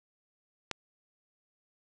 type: click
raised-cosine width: 0.2 ms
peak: -15 dBFS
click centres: 0.713 s
effects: resampled to 24000 Hz + 9-bit